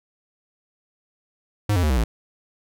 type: tone with pitch steps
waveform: square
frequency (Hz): 103.83 / 88.84 / 76.01 / 65.03 / 55.64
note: G#2 / F2 / D#2 / C2 / A1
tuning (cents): 0 / +30 / -40 / -10 / +20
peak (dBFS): -18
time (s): 1.69-2.04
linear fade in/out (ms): 5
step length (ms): 70
effects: none